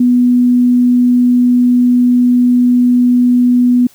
sine tone, 246.1 Hz, B3, 6 cents flat, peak -6 dBFS, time 0-3.87 s, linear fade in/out 5 ms, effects white hiss -46 dBFS RMS until 3.94 s

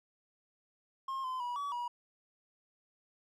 triangle tone with pitch steps, 1069 / 1027 / 971 / 1139 / 964 Hz, C6 / C6 / B5 / C#6 / B5, +37 / -33 / -30 / +47 / -42 cents, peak -33 dBFS, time 1.08-1.88 s, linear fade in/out 5 ms, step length 160 ms, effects none

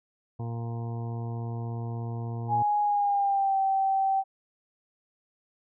harmonic tone, 116.54 Hz, A#2, in tune, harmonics 1 / 2 / 3 / 4 / 6 / 7 / 8 / 9, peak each -31 / -41 / -45 / -45 / -46 / -51 / -48 / -55 dBFS, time 0.39-2.63 s, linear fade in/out 10 ms
sine tone with pitch glide, 830.6 to 775 Hz, G#5 to G5, 0 to -20 cents, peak -22 dBFS, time 2.48-4.24 s, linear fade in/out 50 ms, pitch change -120 cents, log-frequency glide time 2.81-3.58 s
effects none

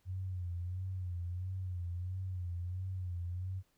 sine tone with vibrato, 90.5 Hz, F#2, 38 cents flat, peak -36 dBFS, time 0.05-3.63 s, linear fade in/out 50 ms, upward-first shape sine, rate 1.5 Hz, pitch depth 69 cents each way, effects pink hiss -75 dBFS RMS until 3.77 s

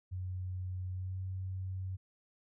sine tone with pitch glide, 92 to 93.88 Hz, F#2 to F#2, -9 to +26 cents, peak -36 dBFS, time 0.11-1.97 s, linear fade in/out 20 ms, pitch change +35 cents, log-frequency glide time 0.91-1.19 s, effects none

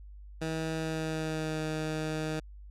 15% pulse tone with pitch glide, 160.1 to 155.99 Hz, D#3 to D#3, +50 to +5 cents, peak -25 dBFS, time 0.41-2.4 s, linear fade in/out 10 ms, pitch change -45 cents, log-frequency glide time 0.75-1.61 s, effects added 50 Hz sine -45 dBFS peak until 2.7 s + low-pass 9000 Hz 12 dB/octave

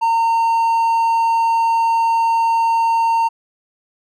triangle tone, 915 Hz, A#5, 32 cents flat, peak -11 dBFS, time 0.01-3.29 s, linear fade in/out 20 ms, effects none

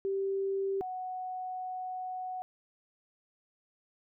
sine tone pair in turn, 390.1 / 740 Hz, G4 / F#5, -8 / 0 cents, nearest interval major seventh, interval 1108 cents, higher second, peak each -29 / -35 dBFS, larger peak first, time 0.05-0.81 / 0.81-2.42 s, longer second, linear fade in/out 0 ms, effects none

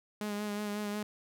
sawtooth tone with vibrato, 207.7 Hz, G#3, in tune, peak -30 dBFS, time 0.21-1.03 s, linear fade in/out 2 ms, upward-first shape sine, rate 5.5 Hz, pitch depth 26 cents each way, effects none

